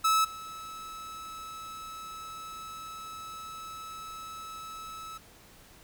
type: tone with level steps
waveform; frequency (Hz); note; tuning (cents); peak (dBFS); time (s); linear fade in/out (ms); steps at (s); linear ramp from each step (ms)
45% pulse; 1300; E6; -24; -22 / -40; 0.04-5.18; 10; 0.24; 10
effects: pink hiss -55 dBFS RMS until 5.83 s